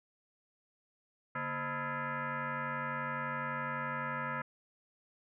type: tone with frequency modulation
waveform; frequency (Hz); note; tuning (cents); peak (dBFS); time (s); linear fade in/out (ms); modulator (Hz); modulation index
sine; 144.1; D3; -33; -34; 1.35-4.42; 5; 380; 4.6
effects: none